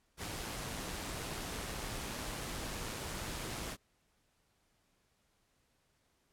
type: noise with amplitude modulation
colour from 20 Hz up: pink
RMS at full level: -40 dBFS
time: 0.17-3.77 s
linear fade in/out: 50 ms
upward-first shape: sine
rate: 111 Hz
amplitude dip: 25%
effects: pink hiss -75 dBFS RMS until 6.32 s + low-pass 12000 Hz 12 dB/octave